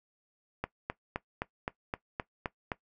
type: click train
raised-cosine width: 0.5 ms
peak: -17 dBFS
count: 9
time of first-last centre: 0.64-2.718 s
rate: 3.85 Hz
effects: noise-tail reverb RT60 0.1 s tail -18 dB re dry